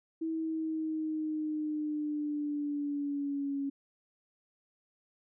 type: linear sweep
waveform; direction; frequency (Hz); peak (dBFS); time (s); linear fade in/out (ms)
sine; down; 324.2 to 277.2; -31; 0.21-3.7; 10
effects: none